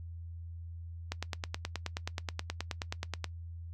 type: click train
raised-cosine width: 0.2 ms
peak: -17 dBFS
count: 21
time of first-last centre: 1.12-3.243 s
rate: 9.42 Hz
effects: noise-tail reverb RT60 0.1 s tail -20 dB re dry + added 84 Hz sine -41 dBFS peak until 3.73 s